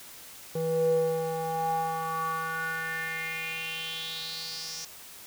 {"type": "tone with band-pass filter sweep", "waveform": "square", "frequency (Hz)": 162.3, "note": "E3", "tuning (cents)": -27, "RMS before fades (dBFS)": -31, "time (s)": [0.55, 4.85], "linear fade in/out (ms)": 5, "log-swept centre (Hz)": [390, 5800], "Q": 5.5, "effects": ["white hiss -47 dBFS RMS until 5.26 s"]}